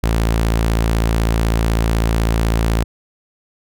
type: tone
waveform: sawtooth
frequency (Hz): 56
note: A1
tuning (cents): +31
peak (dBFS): -10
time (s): 0.03-2.84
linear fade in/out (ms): 10
effects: none